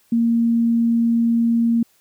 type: tone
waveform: sine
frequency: 232.1 Hz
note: A#3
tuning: 7 cents flat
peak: -14 dBFS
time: 0.12-1.83 s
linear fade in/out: 5 ms
effects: white hiss -59 dBFS RMS until 2 s